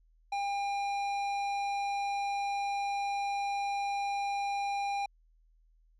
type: tone with low-pass filter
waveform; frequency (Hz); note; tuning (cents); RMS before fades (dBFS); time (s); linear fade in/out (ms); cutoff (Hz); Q
square; 802; G5; +39; -33; 0.32-5.06; 5; 4600; 0.59
effects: added 40 Hz sine -62 dBFS peak until 5.99 s